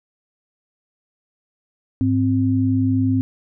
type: tone pair together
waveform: sine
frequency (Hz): 103.83 / 261.6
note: G#2 / C4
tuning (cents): 0 / 0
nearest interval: octave + major third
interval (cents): 1600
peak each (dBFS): -19 / -17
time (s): 2.01-3.21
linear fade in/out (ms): 0
effects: none